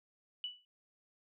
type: tone with exponential decay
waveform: sine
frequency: 2960 Hz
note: F#7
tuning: in tune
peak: -34 dBFS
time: 0.44-0.65 s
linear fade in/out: 1 ms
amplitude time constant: 45 ms
effects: none